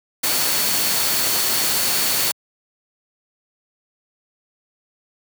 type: tone in noise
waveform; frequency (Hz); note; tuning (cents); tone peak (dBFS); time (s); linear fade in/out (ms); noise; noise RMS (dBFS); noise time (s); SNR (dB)
sine; 4435; C#8; 0; -27; 0.23-2.32; 10; white; -20; 0.23-2.32; -10
effects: high-pass 100 Hz 12 dB/octave